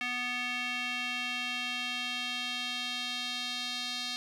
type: tone with band-pass filter sweep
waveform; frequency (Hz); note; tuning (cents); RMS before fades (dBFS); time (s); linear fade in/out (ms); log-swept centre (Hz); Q
square; 246.9; B3; 0; -35; 0.01-4.16; 0; 2400 to 4000; 2.7
effects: none